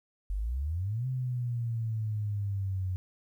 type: exponential two-way sweep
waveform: sine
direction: up then down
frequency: 45.52 to 130.4 to 91.5 Hz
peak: -29 dBFS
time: 0.3-2.96 s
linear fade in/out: 0 ms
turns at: 1.07 s
effects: 11-bit